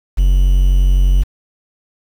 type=tone with quantisation; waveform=triangle; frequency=45.93 Hz; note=F#1; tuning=12 cents flat; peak=-6 dBFS; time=0.17-1.24 s; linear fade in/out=20 ms; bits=6; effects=none